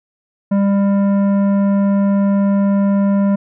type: tone with tanh clipping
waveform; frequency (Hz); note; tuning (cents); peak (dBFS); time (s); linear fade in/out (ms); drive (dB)
sine; 199.1; G3; +27; -13; 0.51-3.36; 10; 12
effects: none